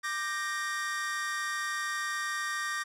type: chord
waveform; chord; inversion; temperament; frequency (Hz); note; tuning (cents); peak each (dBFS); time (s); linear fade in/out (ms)
45% pulse; G minor; second; equal with one note detuned; 1184.2 / 1568 / 1864.7; D6 / G6 / Bb6; +14 / 0 / 0; -36 / -38 / -34; 0.03-2.84; 20
effects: low-pass 10000 Hz 12 dB/octave